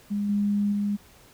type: tone with level steps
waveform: sine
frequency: 204.3 Hz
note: G#3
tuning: 28 cents flat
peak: -24 / -21 / -23 dBFS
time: 0.1-0.97 s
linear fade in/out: 20 ms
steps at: 0.29 / 0.72 s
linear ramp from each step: 5 ms
effects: pink hiss -54 dBFS RMS until 1.33 s